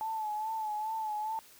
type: tone with vibrato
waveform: sine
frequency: 866 Hz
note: A5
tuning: 28 cents flat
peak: -32 dBFS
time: 0.01-1.39 s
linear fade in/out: 0 ms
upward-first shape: sine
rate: 2.4 Hz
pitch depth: 49 cents each way
effects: white hiss -57 dBFS RMS until 1.59 s